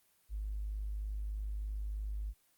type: tone with tanh clipping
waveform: triangle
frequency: 51.6 Hz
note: G#1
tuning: 10 cents flat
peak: -35 dBFS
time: 0.29-2.34 s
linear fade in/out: 50 ms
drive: 2 dB
effects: white hiss -71 dBFS RMS until 2.57 s + Opus 24 kbps